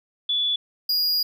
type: tone pair in turn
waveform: sine / square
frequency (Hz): 3441 / 4866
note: A7 / D#8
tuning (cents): -39 / -39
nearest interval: tritone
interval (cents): 600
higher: second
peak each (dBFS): -20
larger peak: neither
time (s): 0.29-0.56 / 0.89-1.23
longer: second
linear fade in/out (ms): 5
effects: none